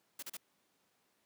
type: noise bursts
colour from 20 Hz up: white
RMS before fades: -44 dBFS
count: 3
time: 0.19-0.37 s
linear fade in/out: 5 ms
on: 36 ms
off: 36 ms
effects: pink hiss -75 dBFS RMS until 1.25 s + high-pass 200 Hz 12 dB/octave